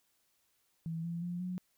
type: tone with pitch steps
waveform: sine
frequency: 163.9 / 169.58 / 175.46 / 181.54 Hz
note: E3 / E3 / F3 / F#3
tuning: -10 / +49 / +8 / -33 cents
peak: -35 dBFS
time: 0.86-1.58 s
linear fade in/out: 0 ms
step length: 180 ms
effects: white hiss -75 dBFS RMS until 1.77 s